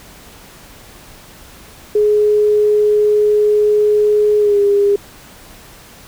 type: tone with pitch glide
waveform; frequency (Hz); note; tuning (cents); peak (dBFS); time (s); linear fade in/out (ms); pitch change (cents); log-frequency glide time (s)
sine; 420 to 404.8; G#4 to G#4; +19 to -44; -9; 1.95-4.96; 5; -63; 4.39-4.59
effects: pink hiss -40 dBFS RMS until 6.07 s